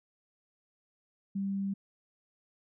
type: tone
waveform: sine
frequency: 196.5 Hz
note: G3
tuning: 4 cents sharp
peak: -30 dBFS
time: 1.35-1.74 s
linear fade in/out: 10 ms
effects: none